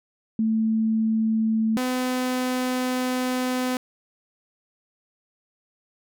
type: tone pair in turn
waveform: sine / sawtooth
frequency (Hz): 221.3 / 253.5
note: A3 / B3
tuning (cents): +10 / +45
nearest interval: major second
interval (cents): 235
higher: second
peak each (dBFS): -19 / -19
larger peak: neither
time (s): 0.39-1.77 / 1.77-3.77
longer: second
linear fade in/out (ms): 2
effects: none